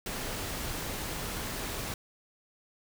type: noise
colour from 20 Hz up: pink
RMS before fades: -36 dBFS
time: 0.06-1.94 s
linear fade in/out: 2 ms
effects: none